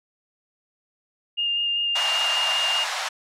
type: tone with vibrato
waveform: sine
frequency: 2820 Hz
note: F7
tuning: 16 cents sharp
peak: -21 dBFS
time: 1.37-2.85 s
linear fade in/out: 20 ms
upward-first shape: square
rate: 5.1 Hz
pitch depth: 9 cents each way
type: high-pass noise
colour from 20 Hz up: pink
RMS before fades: -26 dBFS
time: 1.95-3.09 s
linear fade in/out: 10 ms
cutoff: 640 Hz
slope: 48 dB/octave
effects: low-pass 6000 Hz 12 dB/octave